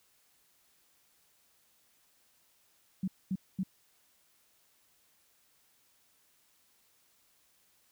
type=tone bursts; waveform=sine; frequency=188.6 Hz; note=F#3; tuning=33 cents sharp; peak=-29 dBFS; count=3; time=3.03-3.634 s; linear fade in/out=5 ms; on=48 ms; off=230 ms; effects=white hiss -69 dBFS RMS until 7.91 s